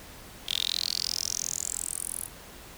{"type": "tone with high-pass filter sweep", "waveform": "10% pulse", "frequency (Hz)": 42.84, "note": "F1", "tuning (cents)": -33, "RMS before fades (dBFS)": -32, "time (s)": [0.46, 2.29], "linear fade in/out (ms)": 50, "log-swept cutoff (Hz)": [3300, 11000], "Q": 7.3, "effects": ["pink hiss -47 dBFS RMS until 2.77 s"]}